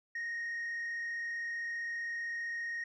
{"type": "tone with frequency modulation", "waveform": "sine", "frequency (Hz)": 1864.7, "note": "A#6", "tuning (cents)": 0, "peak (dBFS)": -33, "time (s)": [0.15, 2.84], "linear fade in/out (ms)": 5, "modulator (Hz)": 35.4, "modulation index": 0.45, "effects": ["tanh soft clip ceiling -34 dBFS"]}